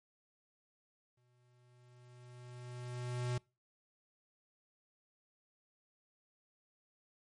square tone with exponential growth, 123.2 Hz, B2, 4 cents flat, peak -34 dBFS, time 1.17-3.38 s, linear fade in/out 5 ms, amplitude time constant 480 ms, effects noise-tail reverb RT60 0.3 s tail -26 dB re dry + MP3 48 kbps

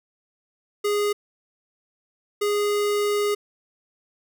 square tone pair in turn, 412.8 / 412.8 Hz, G#4 / G#4, -10 / -10 cents, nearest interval unison, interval 0 cents, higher neither, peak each -21 dBFS, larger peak neither, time 0.84-1.13 / 2.41-3.35 s, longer second, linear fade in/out 10 ms, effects none

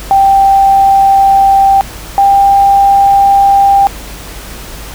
sine tone pair in turn, 784 / 793.1 Hz, G5 / G5, 0 / +20 cents, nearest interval unison, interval 20 cents, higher second, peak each -3 dBFS, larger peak neither, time 0.11-1.81 / 2.18-3.87 s, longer first, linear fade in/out 0 ms, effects added 50 Hz sine -28 dBFS peak until 4.94 s + pink hiss -28 dBFS RMS until 4.94 s

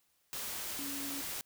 sine tone in noise, 280 Hz, C#4, 18 cents sharp, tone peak -42 dBFS, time 0.79-1.21 s, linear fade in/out 0 ms, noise white, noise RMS -40 dBFS, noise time 0.33-1.41 s, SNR -5 dB, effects white hiss -74 dBFS RMS until 1.45 s

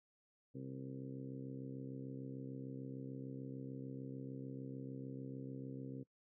harmonic tone with a mistuned harmonic, 66.7 Hz, C2, 34 cents sharp, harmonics 2 / 3 / 4 / 5 / 6 / 7 / 8, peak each -48 / -55 / -48 / -57 / -58 / -55 / -63 dBFS, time 0.54-6.04 s, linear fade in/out 20 ms, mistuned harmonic 8, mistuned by -34 cents, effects noise-tail reverb RT60 0.1 s tail -21 dB re dry

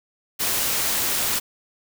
white noise, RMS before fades -23 dBFS, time 0.39-1.4 s, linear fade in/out 20 ms, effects none

